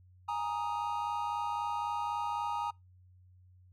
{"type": "chord", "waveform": "triangle", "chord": "Ab suspended second", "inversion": "none", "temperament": "just", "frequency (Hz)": [830.6, 934.4, 1245.9], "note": ["Ab5", "Bb5", "Eb6"], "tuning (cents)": [0, 4, 2], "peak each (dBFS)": [-35, -33, -37], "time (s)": [0.28, 2.71], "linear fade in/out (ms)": 10, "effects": ["noise-tail reverb RT60 0.2 s tail -25 dB re dry", "added 91 Hz sine -57 dBFS peak until 3.72 s"]}